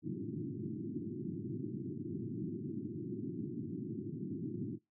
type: band-pass noise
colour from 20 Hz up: white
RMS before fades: -41 dBFS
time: 0.02-4.79 s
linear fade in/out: 50 ms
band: 100 to 370 Hz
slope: 96 dB/octave
effects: noise-tail reverb RT60 0.2 s tail -23 dB re dry